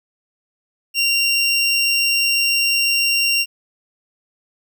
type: tone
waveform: 25% pulse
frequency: 2766 Hz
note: F7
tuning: 17 cents flat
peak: -11 dBFS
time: 0.94-3.46 s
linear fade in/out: 50 ms
effects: none